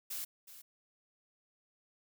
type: noise with echo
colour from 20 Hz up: blue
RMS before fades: -40 dBFS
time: 0.1-0.25 s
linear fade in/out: 10 ms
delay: 370 ms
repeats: 1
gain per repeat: -13 dB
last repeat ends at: 0.62 s
effects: none